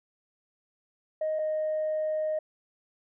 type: tone pair in turn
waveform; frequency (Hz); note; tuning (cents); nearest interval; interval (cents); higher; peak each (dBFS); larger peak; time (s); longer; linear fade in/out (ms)
sine; 624 / 620.4; D#5 / D#5; +5 / -5; unison; 10; first; -25; neither; 1.21-1.39 / 1.39-2.39; second; 5
effects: tanh soft clip ceiling -23 dBFS